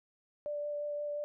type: tone with vibrato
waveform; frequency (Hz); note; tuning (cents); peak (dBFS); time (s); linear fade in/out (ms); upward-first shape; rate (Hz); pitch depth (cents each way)
sine; 587.3; D5; 0; -34; 0.46-1.24; 0; sine; 5.7; 9
effects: none

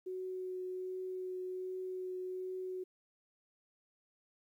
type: tone with vibrato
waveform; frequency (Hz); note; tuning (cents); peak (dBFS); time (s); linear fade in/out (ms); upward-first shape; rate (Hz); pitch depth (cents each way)
sine; 370; F#4; 0; -38; 0.06-2.84; 10; triangle; 1.3; 11
effects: 12-bit

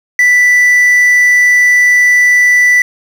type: tone with quantisation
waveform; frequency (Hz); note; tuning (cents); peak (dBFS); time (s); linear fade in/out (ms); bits
triangle; 1975.5; B6; 0; -3; 0.19-2.82; 2; 5
effects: none

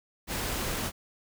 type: noise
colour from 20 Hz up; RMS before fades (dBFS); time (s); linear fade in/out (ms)
pink; -32; 0.27-0.92; 50
effects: none

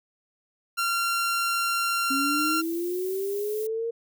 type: tone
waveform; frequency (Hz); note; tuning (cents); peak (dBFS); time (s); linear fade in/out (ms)
sawtooth; 1377; F6; -25; -20; 0.77-2.62; 20
type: linear sweep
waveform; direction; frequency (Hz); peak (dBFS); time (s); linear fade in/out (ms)
sine; up; 267 to 466.2; -26; 2.1-3.91; 10
type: noise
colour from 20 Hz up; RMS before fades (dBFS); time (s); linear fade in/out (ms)
violet; -40; 2.38-3.67; 5
effects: none

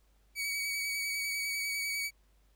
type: tone with vibrato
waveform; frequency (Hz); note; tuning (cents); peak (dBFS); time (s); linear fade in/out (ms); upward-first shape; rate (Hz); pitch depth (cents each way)
sawtooth; 2263; C#7; +35; -29; 0.35-2.11; 50; square; 10; 16
effects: added 50 Hz sine -64 dBFS peak until 2.55 s + pink hiss -73 dBFS RMS until 2.55 s

